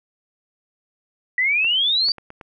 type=exponential sweep; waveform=sine; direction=up; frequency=1938 to 4699 Hz; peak=-16 dBFS; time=1.38-2.12 s; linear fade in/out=2 ms
type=clicks; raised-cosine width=0.5 ms; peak=-23 dBFS; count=5; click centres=1.646 / 2.086 / 2.183 / 2.304 / 2.412 s
effects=none